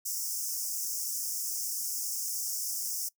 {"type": "high-pass noise", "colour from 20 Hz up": "pink", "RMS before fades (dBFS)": -34, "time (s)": [0.05, 3.09], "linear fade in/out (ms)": 10, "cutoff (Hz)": 5200, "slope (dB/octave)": 96, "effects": ["noise-tail reverb RT60 0.1 s tail -21 dB re dry"]}